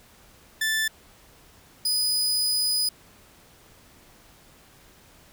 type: tone pair in turn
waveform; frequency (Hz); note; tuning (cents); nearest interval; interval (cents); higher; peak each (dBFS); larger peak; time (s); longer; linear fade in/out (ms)
sawtooth; 1760 / 4978; A6 / D#8; 0 / 0; octave + tritone; 1800; second; -19; neither; 0.61-0.88 / 1.85-2.89; second; 5
effects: pink hiss -54 dBFS RMS until 5.32 s